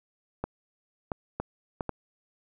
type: clicks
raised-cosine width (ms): 1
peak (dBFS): -16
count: 5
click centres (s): 0.44 / 1.118 / 1.4 / 1.808 / 1.893
effects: none